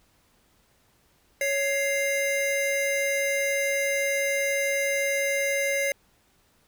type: tone pair together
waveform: square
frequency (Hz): 556 / 2099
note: C#5 / C7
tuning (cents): +5 / +5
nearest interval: octave + major seventh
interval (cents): 2300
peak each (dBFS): -27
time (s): 1.41-5.92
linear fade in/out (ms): 2
effects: pink hiss -64 dBFS RMS until 6.67 s